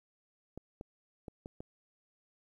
clicks, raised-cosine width 2 ms, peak -30 dBFS, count 5, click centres 0.576 / 0.811 / 1.282 / 1.459 / 1.605 s, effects 11-bit

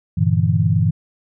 sine chord, E half-diminished seventh, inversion first, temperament equal, 98 / 116.54 / 146.83 / 164.81 Hz, G2 / Bb2 / D3 / E3, 0 / 0 / 0 / 0 cents, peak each -18 / -19 / -21 / -18 dBFS, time 0.17-0.91 s, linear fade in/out 10 ms, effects none

